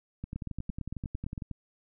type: two click trains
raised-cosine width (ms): 5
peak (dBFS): -23 / -24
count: 10 / 15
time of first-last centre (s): 0.36-1.378 / 0.24-1.513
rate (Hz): 8.84 / 11
effects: none